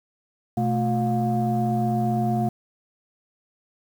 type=tone cluster; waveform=sine; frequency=124.3 / 219.9 / 358.2 / 711 Hz; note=B2 / A3 / F4 / F5; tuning=+12 / -1 / +44 / +31 cents; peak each=-24 / -23 / -31 / -25 dBFS; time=0.57-2.49 s; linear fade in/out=5 ms; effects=tanh soft clip ceiling -13 dBFS + 8-bit